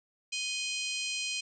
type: harmonic tone with a mistuned harmonic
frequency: 830.6 Hz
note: G#5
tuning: in tune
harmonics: 3 / 4 / 5 / 6 / 7 / 8 / 9 / 10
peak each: -36 / -38 / -40 / -42 / -43 / -44 / -45 / -46 dBFS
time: 0.32-1.41 s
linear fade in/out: 10 ms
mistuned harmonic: 4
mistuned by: -100 cents
effects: none